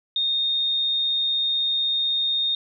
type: tone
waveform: sine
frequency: 3682 Hz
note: A#7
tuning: 22 cents flat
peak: -20 dBFS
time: 0.16-2.55 s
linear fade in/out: 2 ms
effects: none